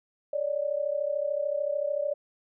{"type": "tone pair together", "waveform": "sine", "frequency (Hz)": [564, 597.5], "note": ["C#5", "D5"], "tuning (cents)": [30, 30], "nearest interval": "minor second", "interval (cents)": 100, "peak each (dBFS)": [-29, -29], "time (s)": [0.33, 2.14], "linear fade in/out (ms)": 5, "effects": []}